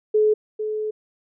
sine tone pair in turn, 427.6 / 429.2 Hz, A4 / A4, -49 / -43 cents, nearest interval unison, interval 6 cents, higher second, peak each -14 / -23 dBFS, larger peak first, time 0.14-0.34 / 0.59-0.91 s, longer second, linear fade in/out 10 ms, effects none

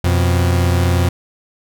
40% pulse tone pair together, 88.3 / 124.88 Hz, F2 / B2, +20 / +20 cents, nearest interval tritone, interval 600 cents, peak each -12 / -19 dBFS, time 0.04-1.09 s, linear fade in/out 5 ms, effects none

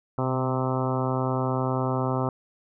harmonic tone with a mistuned harmonic, 130 Hz, C3, 11 cents flat, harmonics 1 / 2 / 3 / 4 / 5 / 6 / 7 / 8 / 9 / 10, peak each -27 / -30 / -32 / -33 / -34 / -35 / -35 / -36 / -37 / -37 dBFS, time 0.18-2.29 s, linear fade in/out 2 ms, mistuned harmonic 1, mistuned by -27 cents, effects none

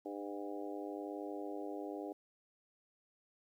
harmonic tone with a mistuned harmonic, 101 Hz, G#2, 48 cents flat, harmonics 3 / 4 / 5 / 6 / 7 / 8, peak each -44 / -46 / -48 / -50 / -51 / -52 dBFS, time 0.05-2.13 s, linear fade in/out 10 ms, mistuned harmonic 7, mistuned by +21 cents, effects 12-bit

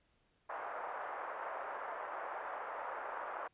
pink band-pass noise, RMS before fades -43 dBFS, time 0.49-3.48 s, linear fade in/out 10 ms, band 590 to 1500 Hz, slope 24 dB/octave, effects pink hiss -75 dBFS RMS until 3.53 s + resampled to 8000 Hz

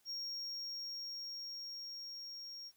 triangle tone with level ramp, 5570 Hz, F8, 5 cents flat, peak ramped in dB -38 to -45 dBFS, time 0.05-2.72 s, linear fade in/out 50 ms, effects white hiss -73 dBFS RMS until 2.76 s

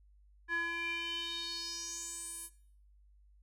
square tone with band-pass filter sweep, 337.8 Hz, E4, 42 cents sharp, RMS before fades -39 dBFS, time 0.48-2.5 s, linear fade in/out 50 ms, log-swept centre 1600 to 11000 Hz, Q 5.4, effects noise-tail reverb RT60 0.7 s tail -21 dB re dry + added 50 Hz sine -60 dBFS peak until 3.42 s

